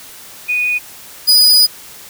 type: tone pair in turn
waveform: sine / 40% pulse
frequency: 2473 / 4946 Hz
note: D#7 / D#8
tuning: -11 / -11 cents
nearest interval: octave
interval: 1200 cents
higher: second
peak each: -13 / -5 dBFS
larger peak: second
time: 0.48-0.79 / 1.27-1.67 s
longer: second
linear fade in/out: 20 ms
effects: white hiss -36 dBFS RMS until 2.09 s